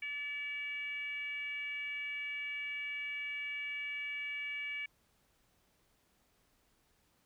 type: tone with frequency modulation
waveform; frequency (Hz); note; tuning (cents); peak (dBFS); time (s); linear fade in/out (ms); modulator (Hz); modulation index
sine; 2288; D7; -46; -37; 0.02-4.86; 5; 549; 0.56
effects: pink hiss -73 dBFS RMS until 7.25 s